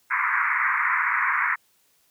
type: band-pass noise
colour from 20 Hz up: white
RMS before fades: -23 dBFS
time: 0.1-1.56 s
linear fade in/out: 20 ms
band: 960 to 2200 Hz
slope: 96 dB/octave
effects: white hiss -64 dBFS RMS until 2.1 s + high-pass 60 Hz 12 dB/octave